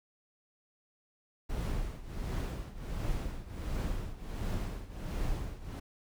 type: noise with tremolo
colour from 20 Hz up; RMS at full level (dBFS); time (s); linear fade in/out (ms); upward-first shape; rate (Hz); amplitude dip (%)
brown; -32; 1.49-5.8; 10; triangle; 1.4; 85
effects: none